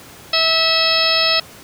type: harmonic tone with a mistuned harmonic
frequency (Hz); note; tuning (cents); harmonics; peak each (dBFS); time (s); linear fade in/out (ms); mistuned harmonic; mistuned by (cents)
650; E5; -24; 1 / 2 / 3 / 4 / 5 / 6 / 7 / 8; -22 / -23 / -25 / -21 / -23 / -20 / -21 / -19; 0.33-1.4; 5; 7; -71
effects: pink hiss -40 dBFS RMS until 1.63 s + high-pass 80 Hz 12 dB/octave